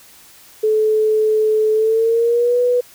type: tone with pitch glide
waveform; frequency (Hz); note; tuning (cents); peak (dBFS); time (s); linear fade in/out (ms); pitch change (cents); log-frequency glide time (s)
sine; 432.7 to 491.3; A4 to B4; -29 to -9; -12; 0.63-2.81; 10; +220; 1.73-2.6
effects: white hiss -45 dBFS RMS until 2.94 s